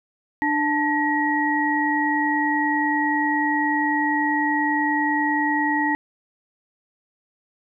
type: tone cluster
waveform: sine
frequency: 298.3 / 878 / 1901 Hz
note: D4 / A5 / A#6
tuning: +27 / -4 / +33 cents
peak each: -23 dBFS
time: 0.42-5.95 s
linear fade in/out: 0 ms
effects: none